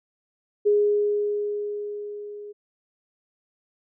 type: tone with level ramp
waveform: sine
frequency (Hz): 414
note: G#4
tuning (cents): -5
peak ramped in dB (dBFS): -15 to -36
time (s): 0.65-2.53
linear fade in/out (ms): 20
effects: none